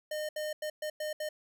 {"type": "tone bursts at uneven times", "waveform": "square", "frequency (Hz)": 610, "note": "D#5", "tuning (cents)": -34, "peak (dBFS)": -34, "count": 6, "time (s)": [[0.11, 0.29], [0.36, 0.53], [0.62, 0.7], [0.82, 0.9], [1, 1.13], [1.2, 1.29]], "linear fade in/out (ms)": 5, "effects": []}